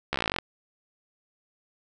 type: slowing click train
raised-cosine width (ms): 0.3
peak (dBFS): -10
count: 15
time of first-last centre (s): 0.13-0.386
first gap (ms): 14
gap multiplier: 1.04
effects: none